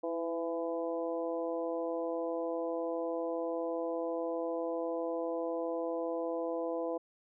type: harmonic tone with a mistuned harmonic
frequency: 167.4 Hz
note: E3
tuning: 27 cents sharp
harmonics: 2 / 3 / 4 / 5 / 6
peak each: -38 / -35 / -39 / -47 / -46 dBFS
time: 0.03-6.98 s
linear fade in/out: 10 ms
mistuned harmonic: 2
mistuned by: -25 cents
effects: none

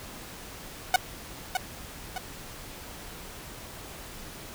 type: tone with echo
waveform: sawtooth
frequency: 740 Hz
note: F#5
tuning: in tune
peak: -13 dBFS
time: 0.94-0.96 s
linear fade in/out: 2 ms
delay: 610 ms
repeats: 2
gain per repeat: -7 dB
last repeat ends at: 2.18 s
effects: pink hiss -43 dBFS RMS until 4.54 s

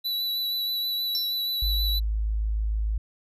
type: tone with vibrato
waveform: square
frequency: 3951 Hz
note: B7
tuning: in tune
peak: -26 dBFS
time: 0.04-2 s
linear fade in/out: 20 ms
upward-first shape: triangle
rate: 6.3 Hz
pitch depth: 20 cents each way
type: tone with exponential decay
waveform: sine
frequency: 5440 Hz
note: F8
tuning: 46 cents flat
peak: -24 dBFS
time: 1.15-1.38 s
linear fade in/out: 0 ms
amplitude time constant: 48 ms
type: tone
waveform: sine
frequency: 53.3 Hz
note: G#1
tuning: 46 cents sharp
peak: -23 dBFS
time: 1.62-2.98 s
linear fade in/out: 5 ms
effects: none

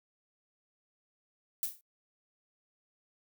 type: noise with exponential decay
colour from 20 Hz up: violet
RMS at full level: -29 dBFS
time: 1.63-1.81 s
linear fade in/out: 1 ms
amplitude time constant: 39 ms
effects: noise-tail reverb RT60 0.1 s tail -26 dB re dry

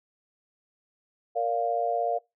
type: chord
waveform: sine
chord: Bb major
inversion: none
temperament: just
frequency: 466.2 / 582.7 / 699.2 Hz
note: Bb4 / D5 / F5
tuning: 0 / -14 / +2 cents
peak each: -30 / -31 / -26 dBFS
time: 1.35-2.19 s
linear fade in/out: 20 ms
effects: noise-tail reverb RT60 0.2 s tail -22 dB re dry

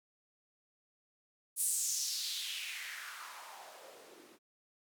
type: noise with band-pass filter sweep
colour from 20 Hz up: blue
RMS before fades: -40 dBFS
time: 1.56-4.39 s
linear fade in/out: 50 ms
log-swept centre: 10000 to 280 Hz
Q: 3.2
effects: none

